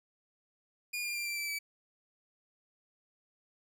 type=tone with pitch steps; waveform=sawtooth; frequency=2430 / 2403 / 2377 / 2351 / 2326 / 2300 Hz; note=D#7 / D7 / D7 / D7 / D7 / D7; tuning=-42 / +39 / +20 / +1 / -17 / -37 cents; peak=-31 dBFS; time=0.93-1.59 s; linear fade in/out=10 ms; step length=110 ms; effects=none